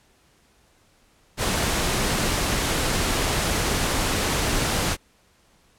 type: noise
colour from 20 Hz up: pink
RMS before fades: -23 dBFS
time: 1.37-4.97 s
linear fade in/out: 50 ms
effects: pink hiss -60 dBFS RMS until 5.78 s + low-pass 11000 Hz 12 dB/octave